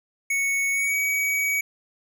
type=tone with pitch glide; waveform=square; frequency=2217 to 2264 Hz; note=C#7 to C#7; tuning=0 to +36 cents; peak=-22 dBFS; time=0.3-1.61 s; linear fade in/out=5 ms; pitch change=+36 cents; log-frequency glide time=0.72-0.96 s; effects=none